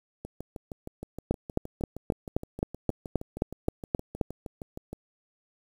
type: two click trains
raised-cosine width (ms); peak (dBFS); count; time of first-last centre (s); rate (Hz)
2; -11 / -24; 12 / 31; 1.31-4.212 / 0.25-4.93; 3.79 / 6.41
effects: 8-bit